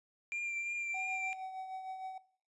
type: tone with vibrato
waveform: triangle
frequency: 2380 Hz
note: D7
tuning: 22 cents sharp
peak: -34 dBFS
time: 0.32-1.33 s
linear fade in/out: 0 ms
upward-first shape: triangle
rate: 3 Hz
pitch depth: 22 cents each way
type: tone with tremolo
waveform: triangle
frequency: 756 Hz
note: F#5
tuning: 37 cents sharp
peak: -37 dBFS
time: 0.94-2.18 s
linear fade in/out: 5 ms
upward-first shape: triangle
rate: 6.5 Hz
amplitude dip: 60%
effects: noise-tail reverb RT60 0.5 s tail -17 dB re dry + resampled to 24000 Hz